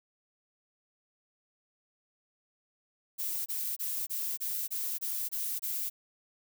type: noise bursts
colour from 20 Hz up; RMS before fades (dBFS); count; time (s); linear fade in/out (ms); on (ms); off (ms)
violet; -34; 9; 3.18-5.9; 20; 280; 25
effects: none